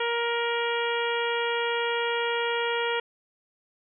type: harmonic tone with a mistuned harmonic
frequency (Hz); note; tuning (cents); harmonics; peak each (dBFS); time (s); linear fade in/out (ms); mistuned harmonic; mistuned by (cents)
469.9; A#4; +14; 1 / 2 / 3 / 4 / 5 / 6 / 7; -28 / -31 / -33 / -34 / -35 / -36 / -36; 0-3; 5; 6; +15
effects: none